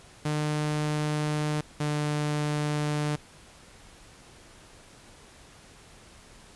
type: tone pair in turn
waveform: sawtooth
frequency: 150.8 / 149.07 Hz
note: D3 / D3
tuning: +46 / +26 cents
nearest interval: unison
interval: 20 cents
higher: first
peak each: -22 dBFS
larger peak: neither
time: 0.25-1.61 / 1.8-3.16 s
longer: neither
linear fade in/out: 5 ms
effects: pink hiss -52 dBFS RMS until 6.55 s + resampled to 24000 Hz